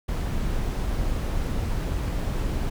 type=noise; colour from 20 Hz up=brown; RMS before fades=-26 dBFS; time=0.08-2.7 s; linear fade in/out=10 ms; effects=none